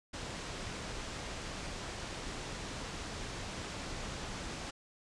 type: low-pass noise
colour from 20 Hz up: pink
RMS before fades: -42 dBFS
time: 0.13-4.71 s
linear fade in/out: 10 ms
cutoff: 7700 Hz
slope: 24 dB/octave
effects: resampled to 24000 Hz